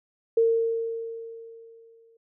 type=tone with exponential decay; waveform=sine; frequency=456.6 Hz; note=A#4; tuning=36 cents flat; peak=-16 dBFS; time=0.37-2.17 s; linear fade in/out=5 ms; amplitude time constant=390 ms; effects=none